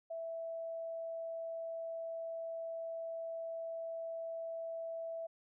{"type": "tone", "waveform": "sine", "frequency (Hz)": 659.3, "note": "E5", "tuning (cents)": 0, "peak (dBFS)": -39, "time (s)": [0.1, 5.27], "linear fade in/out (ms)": 10, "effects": []}